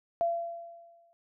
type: tone with exponential decay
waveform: sine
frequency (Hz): 680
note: F5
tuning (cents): -46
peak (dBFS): -23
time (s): 0.21-1.13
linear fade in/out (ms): 0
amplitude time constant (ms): 200
effects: none